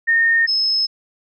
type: tone pair in turn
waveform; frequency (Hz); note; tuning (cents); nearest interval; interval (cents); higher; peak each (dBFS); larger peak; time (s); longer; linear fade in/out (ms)
sine; 1834 / 5187; A#6 / E8; -29 / -29; octave + tritone; 1800; second; -12 / -15; first; 0.07-0.47 / 0.47-0.87; neither; 20
effects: none